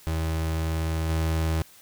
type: tone with level steps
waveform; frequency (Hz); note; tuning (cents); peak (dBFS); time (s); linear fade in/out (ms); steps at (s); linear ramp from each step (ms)
35% pulse; 80.4; E2; -43; -23 / -21; 0.07-1.62; 0; 1.09; 5
effects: white hiss -52 dBFS RMS until 1.81 s